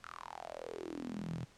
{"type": "tone with high-pass filter sweep", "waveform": "sawtooth", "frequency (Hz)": 41.77, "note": "E1", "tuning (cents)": 24, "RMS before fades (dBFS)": -44, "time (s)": [0.03, 1.45], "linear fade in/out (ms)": 10, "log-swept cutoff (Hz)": [1400, 130], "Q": 6.8, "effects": ["pink hiss -63 dBFS RMS until 1.57 s", "low-pass 8000 Hz 12 dB/octave"]}